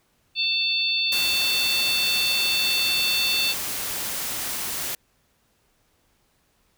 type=harmonic tone; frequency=889 Hz; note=A5; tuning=18 cents sharp; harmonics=3 / 4 / 5; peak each=-25 / -25 / -25 dBFS; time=0.35-3.55 s; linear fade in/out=50 ms
type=noise; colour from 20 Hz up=white; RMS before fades=-29 dBFS; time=1.12-4.95 s; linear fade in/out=2 ms
effects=pink hiss -66 dBFS RMS until 6.77 s